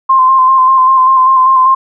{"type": "tone with vibrato", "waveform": "sine", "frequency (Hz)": 1046.5, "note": "C6", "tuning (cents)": 0, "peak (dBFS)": -4, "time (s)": [0.09, 1.75], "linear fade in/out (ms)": 10, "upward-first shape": "square", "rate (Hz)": 5.1, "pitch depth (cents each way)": 23, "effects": []}